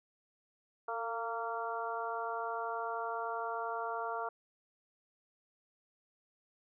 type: harmonic tone with a mistuned harmonic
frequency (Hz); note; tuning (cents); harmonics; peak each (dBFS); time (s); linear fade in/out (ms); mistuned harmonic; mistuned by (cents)
230.2; A#3; -22; 2 / 3 / 4 / 5 / 6; -42 / -40 / -41 / -42 / -42; 0.88-4.29; 5; 2; -27
effects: none